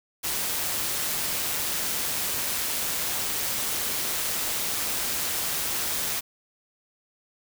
white noise with amplitude modulation, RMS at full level -27 dBFS, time 0.23-6.21 s, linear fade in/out 20 ms, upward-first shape sine, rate 155 Hz, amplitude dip 25%, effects none

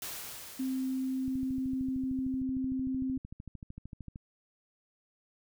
white noise with exponential decay, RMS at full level -39 dBFS, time 0.02-2.42 s, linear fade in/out 2 ms, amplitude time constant 520 ms
sine tone, 261.6 Hz, C4, in tune, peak -30 dBFS, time 0.59-3.18 s, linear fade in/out 10 ms
click train, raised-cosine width 5 ms, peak -31 dBFS, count 39, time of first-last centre 1.28-4.159 s, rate 13.2 Hz
effects none

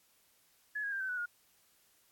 sine tone with pitch steps, 1701 / 1643.1 / 1587.1 / 1533 / 1480.8 / 1430.4 Hz, G#6 / G#6 / G6 / G6 / F#6 / F6, +41 / -19 / +21 / -39 / +1 / +41 cents, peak -34 dBFS, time 0.75-1.26 s, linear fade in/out 10 ms, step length 85 ms, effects white hiss -69 dBFS RMS until 2.11 s + AAC 64 kbps

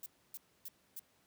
violet noise bursts, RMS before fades -45 dBFS, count 4, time 0.03-0.994 s, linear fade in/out 2 ms, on 31 ms, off 280 ms, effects pink hiss -71 dBFS RMS until 1.26 s + high-pass 100 Hz 12 dB/octave

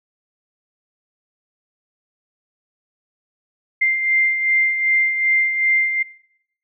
sine beating tone pair, 2093 / 2095.6 Hz, C7 / C7, 0 / +2 cents, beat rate 2.6 Hz, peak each -23 / -16 dBFS, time 3.81-6.03 s, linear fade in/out 10 ms, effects noise-tail reverb RT60 0.7 s tail -18 dB re dry

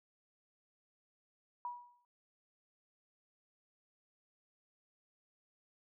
sine tone with exponential decay, 969 Hz, B5, 33 cents flat, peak -36 dBFS, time 1.65-2.05 s, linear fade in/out 1 ms, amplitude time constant 85 ms, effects none

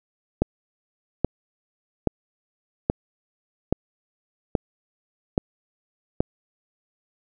click train, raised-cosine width 2 ms, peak -5 dBFS, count 8, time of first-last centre 0.42-6.205 s, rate 1.21 Hz, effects none

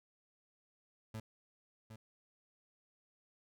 30% pulse tone with echo, 110 Hz, A2, in tune, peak -39 dBFS, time 1.14-1.2 s, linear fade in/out 5 ms, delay 760 ms, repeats 1, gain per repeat -8 dB, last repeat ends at 1.96 s, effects none

